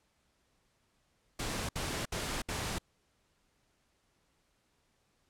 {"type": "noise bursts", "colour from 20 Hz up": "pink", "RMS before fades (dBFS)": -36, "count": 4, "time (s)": [1.39, 2.785], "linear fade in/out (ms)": 5, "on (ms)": 300, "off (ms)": 65, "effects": ["pink hiss -74 dBFS RMS until 5.29 s", "low-pass 10000 Hz 12 dB/octave"]}